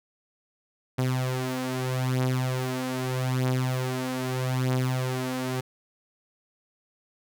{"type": "beating tone pair", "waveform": "sawtooth", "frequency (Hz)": [127.9, 128.7], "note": ["C3", "C3"], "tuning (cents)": [-39, -28], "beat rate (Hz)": 0.8, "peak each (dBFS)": [-26, -23], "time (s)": [0.98, 5.61], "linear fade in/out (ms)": 10, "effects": []}